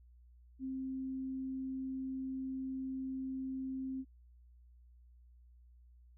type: tone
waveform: sine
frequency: 263.5 Hz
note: C4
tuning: 12 cents sharp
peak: -37 dBFS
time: 0.59-4.05 s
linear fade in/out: 50 ms
effects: added 60 Hz sine -58 dBFS peak until 6.17 s